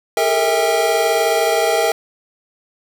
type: tone cluster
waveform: square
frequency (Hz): 406.6 / 441.2 / 460.3 / 650 / 803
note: G#4 / A4 / A#4 / E5 / G5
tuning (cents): -37 / +5 / -22 / -24 / +41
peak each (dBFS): -26 / -26 / -20 / -19 / -21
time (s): 0.17-1.92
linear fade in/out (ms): 2
effects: none